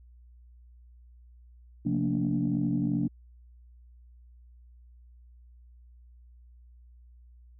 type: tone cluster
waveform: sine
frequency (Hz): 134.7 / 177.8 / 227.6 / 237.6 / 290.2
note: C#3 / F3 / A#3 / A#3 / D4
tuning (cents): -49 / +31 / -41 / +33 / -21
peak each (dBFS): -31 / -30 / -31 / -36 / -29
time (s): 1.85-3.08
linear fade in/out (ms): 10
effects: tanh soft clip ceiling -17 dBFS + added 60 Hz sine -51 dBFS peak until 7.59 s